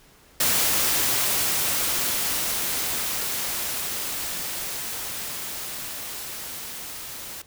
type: noise with level ramp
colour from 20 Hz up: white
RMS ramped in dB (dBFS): -21 to -37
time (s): 0.4-7.42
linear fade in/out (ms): 5
effects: pink hiss -54 dBFS RMS until 7.46 s